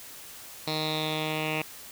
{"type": "tone with low-pass filter sweep", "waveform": "10% pulse", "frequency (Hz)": 155.56, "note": "D#3", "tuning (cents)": 0, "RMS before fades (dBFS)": -30, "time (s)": [0.67, 1.62], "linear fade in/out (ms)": 5, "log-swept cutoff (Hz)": [4300, 2700], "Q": 6.8, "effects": ["white hiss -45 dBFS RMS until 1.91 s"]}